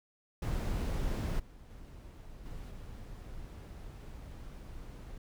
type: noise with level steps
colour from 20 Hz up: brown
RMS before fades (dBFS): -33 / -52 / -49 / -44 / -46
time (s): 0.42-5.18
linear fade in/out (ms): 5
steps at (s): 1.39 / 1.7 / 2.45 / 2.7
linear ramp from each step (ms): 10
effects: none